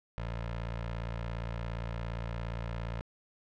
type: tone with notch filter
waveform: 15% pulse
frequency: 57.3 Hz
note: A#1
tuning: 29 cents flat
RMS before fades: -37 dBFS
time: 0.18-3.01 s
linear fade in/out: 0 ms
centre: 250 Hz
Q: 0.96
effects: low-pass 3000 Hz 12 dB/octave